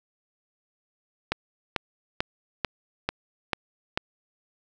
click train, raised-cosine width 0.3 ms, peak -8 dBFS, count 7, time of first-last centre 1.32-3.975 s, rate 2.26 Hz, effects none

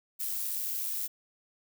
violet noise with amplitude modulation, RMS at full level -32 dBFS, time 0.19-1.08 s, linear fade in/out 20 ms, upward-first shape sine, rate 98.6 Hz, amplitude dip 35%, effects none

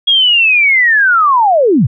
sine linear sweep, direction down, 3322 to 92.5 Hz, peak -6 dBFS, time 0.07-1.87 s, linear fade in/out 10 ms, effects none

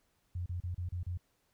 sine tone bursts, 88.6 Hz, F2, 25 cents sharp, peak -34 dBFS, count 6, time 0.35-1.175 s, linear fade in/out 5 ms, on 110 ms, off 33 ms, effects pink hiss -75 dBFS RMS until 1.53 s

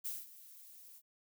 violet noise with ADSR envelope, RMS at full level -39 dBFS, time 0.04-1.02 s, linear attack 18 ms, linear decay 200 ms, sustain -17 dB, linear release 52 ms, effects none

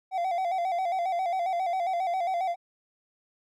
triangle tone with vibrato, 723 Hz, F#5, 40 cents flat, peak -23 dBFS, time 0.11-2.56 s, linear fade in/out 50 ms, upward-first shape square, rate 7.4 Hz, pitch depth 81 cents each way, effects MP3 96 kbps

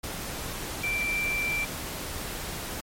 sine tone in noise, 2349 Hz, D7, in tune, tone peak -26 dBFS, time 0.83-1.65 s, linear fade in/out 10 ms, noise pink, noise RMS -35 dBFS, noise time 0.03-2.81 s, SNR +6 dB, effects MP3 64 kbps

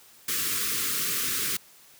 white band-stop noise, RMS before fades -28 dBFS, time 0.28-1.57 s, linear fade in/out 5 ms, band 490 to 1100 Hz, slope 96 dB/octave, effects white hiss -54 dBFS RMS until 1.99 s + high-pass 80 Hz 12 dB/octave

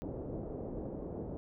white low-pass noise, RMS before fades -41 dBFS, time 0.02-1.37 s, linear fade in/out 0 ms, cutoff 520 Hz, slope 24 dB/octave, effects none

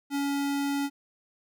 square tone, 281.5 Hz, C#4, 27 cents sharp, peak -27 dBFS, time 0.1-0.9 s, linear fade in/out 50 ms, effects none

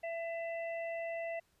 harmonic tone, 668 Hz, E5, 23 cents sharp, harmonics 1 / 3 / 4, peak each -37 / -45 / -49 dBFS, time 0.03-1.4 s, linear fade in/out 10 ms, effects pink hiss -73 dBFS RMS until 1.6 s + resampled to 32000 Hz

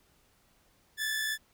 sawtooth tone pair together, 1685.2 / 1748 Hz, G#6 / A6, +25 / -12 cents, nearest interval minor second, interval 63 cents, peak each -36 / -27 dBFS, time 0.97-1.38 s, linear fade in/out 50 ms, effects pink hiss -67 dBFS RMS until 1.53 s

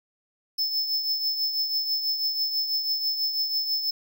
square tone with tremolo, 5250 Hz, E8, 8 cents flat, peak -22 dBFS, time 0.58-3.91 s, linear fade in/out 10 ms, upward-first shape triangle, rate 6.1 Hz, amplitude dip 60%, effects none

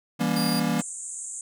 square chord, E diminished seventh, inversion none, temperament just, 164.81 / 197.78 / 237.3 / 284.8 Hz, E3 / G3 / Bb3 / Db4, 0 / +16 / +31 / +47 cents, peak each -29 / -29 / -27 / -32 dBFS, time 0.19-0.82 s, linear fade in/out 20 ms
sawtooth tone, 4791 Hz, D8, 34 cents sharp, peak -26 dBFS, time 0.36-0.6 s, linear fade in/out 5 ms
white band-pass noise, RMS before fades -36 dBFS, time 0.79-1.41 s, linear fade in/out 2 ms, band 6800 to 9000 Hz, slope 96 dB/octave
effects none

